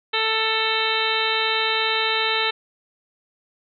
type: harmonic tone with a mistuned harmonic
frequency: 442.6 Hz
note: A4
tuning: 10 cents sharp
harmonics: 1 / 2 / 3 / 4 / 5 / 6 / 7 / 8 / 9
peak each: -28 / -28 / -28 / -28 / -28 / -28 / -28 / -28 / -28 dBFS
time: 0.13-2.51 s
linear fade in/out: 10 ms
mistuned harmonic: 8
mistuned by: +63 cents
effects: none